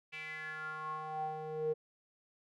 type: tone with band-pass filter sweep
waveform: square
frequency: 155.56 Hz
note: D#3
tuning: in tune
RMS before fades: -40 dBFS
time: 0.12-1.74 s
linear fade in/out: 20 ms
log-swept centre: 2500 to 450 Hz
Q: 7.3
effects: none